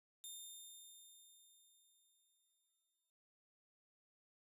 10% pulse tone with exponential decay, 3629 Hz, A#7, 47 cents flat, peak -40 dBFS, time 0.24-3.1 s, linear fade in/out 0 ms, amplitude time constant 620 ms, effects noise-tail reverb RT60 0.8 s tail -25 dB re dry + resampled to 32000 Hz

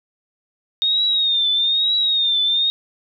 sine tone with vibrato, 3695 Hz, A#7, 16 cents flat, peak -15 dBFS, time 0.82-2.7 s, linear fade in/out 0 ms, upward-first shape triangle, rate 1.1 Hz, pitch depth 97 cents each way, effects none

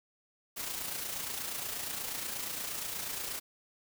white noise with amplitude modulation, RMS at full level -36 dBFS, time 0.56-3.4 s, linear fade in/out 20 ms, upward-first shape sine, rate 28.4 Hz, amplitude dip 45%, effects none

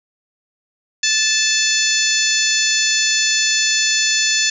harmonic tone, 875 Hz, A5, 10 cents flat, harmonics 2 / 3 / 4 / 5 / 6 / 7 / 8, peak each -22 / -22 / -22 / -22 / -22 / -22 / -22 dBFS, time 1.03-4.5 s, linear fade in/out 5 ms, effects none

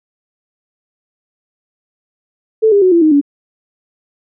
sine tone with pitch steps, 440 / 403.5 / 370 / 339.3 / 311.1 / 285.3 Hz, A4 / G#4 / F#4 / F4 / D#4 / C#4, 0 / -50 / 0 / -50 / 0 / +50 cents, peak -6 dBFS, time 2.62-3.214 s, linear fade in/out 20 ms, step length 99 ms, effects none

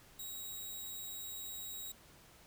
5% pulse tone, 3822 Hz, A#7, 43 cents sharp, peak -35 dBFS, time 0.19-1.92 s, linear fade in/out 5 ms, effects pink hiss -61 dBFS RMS until 2.46 s

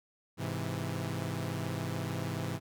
sawtooth chord, Ab augmented, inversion none, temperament equal, 103.83 / 130.81 / 164.81 Hz, Ab2 / C3 / E3, 0 / 0 / 0 cents, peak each -34 dBFS, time 0.37-2.6 s, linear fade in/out 50 ms, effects none

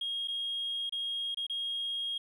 triangle tone with dropouts, 3261 Hz, G#7, 32 cents flat, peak -29 dBFS, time 0.01-2.18 s, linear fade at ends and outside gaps 5 ms, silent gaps 0.275-0.282 / 0.895-0.923 / 1.346-1.371 / 1.467-1.497 s, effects tanh soft clip ceiling -29 dBFS

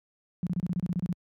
sine tone bursts, 177.5 Hz, F3, 28 cents sharp, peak -25 dBFS, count 11, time 0.43-1.127 s, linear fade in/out 0 ms, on 37 ms, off 29 ms, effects high-pass 80 Hz 12 dB/octave

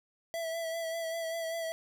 square tone with vibrato, 659.3 Hz, E5, in tune, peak -34 dBFS, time 0.34-1.72 s, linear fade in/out 0 ms, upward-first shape sine, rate 5.1 Hz, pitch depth 28 cents each way, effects none

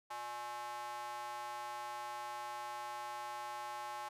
square tone with high-pass filter, 120 Hz, B2, 49 cents flat, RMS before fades -44 dBFS, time 0.1-4.09 s, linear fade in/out 10 ms, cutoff 910 Hz, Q 4.7, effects resampled to 32000 Hz

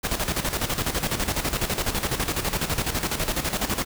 pink noise with tremolo, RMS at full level -24 dBFS, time 0.03-3.85 s, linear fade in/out 20 ms, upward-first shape square, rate 12 Hz, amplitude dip 65%, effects none

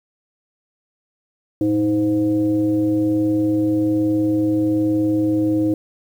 sine tone with frequency modulation, 315.1 Hz, D#4, 22 cents sharp, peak -15 dBFS, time 1.61-5.74 s, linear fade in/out 2 ms, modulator 203 Hz, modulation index 0.56, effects 8-bit

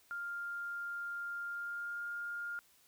sine tone with pitch glide, 1400 to 1410.6 Hz, F6 to F6, +4 to +17 cents, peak -38 dBFS, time 0.11-2.59 s, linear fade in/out 0 ms, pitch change +13 cents, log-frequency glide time 1.47-2.02 s, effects white hiss -67 dBFS RMS until 2.87 s

